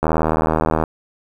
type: click train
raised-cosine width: 1 ms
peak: -3 dBFS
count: 65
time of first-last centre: 0.03-0.838 s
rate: 79.2 Hz
effects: 7-bit